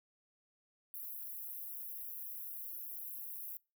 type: high-pass noise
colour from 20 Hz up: white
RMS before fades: -45 dBFS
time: 0.94-3.57 s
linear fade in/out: 0 ms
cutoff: 11000 Hz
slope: 96 dB/octave
effects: noise-tail reverb RT60 0.3 s tail -25 dB re dry